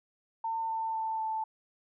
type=tone with pitch steps; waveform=sine; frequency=902 / 894.7 / 887.5 / 880.4 Hz; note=A5 / A5 / A5 / A5; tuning=+43 / +29 / +15 / +1 cents; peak=-30 dBFS; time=0.44-1.44 s; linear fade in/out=5 ms; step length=250 ms; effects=none